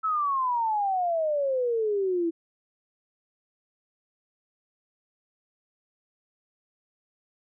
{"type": "exponential sweep", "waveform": "sine", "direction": "down", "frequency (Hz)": [1318.5, 326.6], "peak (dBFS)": -23, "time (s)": [0.03, 2.31], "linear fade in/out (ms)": 20, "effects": []}